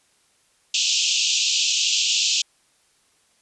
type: band-pass noise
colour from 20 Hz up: pink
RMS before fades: -21 dBFS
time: 0.74-2.42 s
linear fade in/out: 5 ms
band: 2600 to 7400 Hz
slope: 96 dB/octave
effects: white hiss -62 dBFS RMS until 3.41 s + resampled to 24000 Hz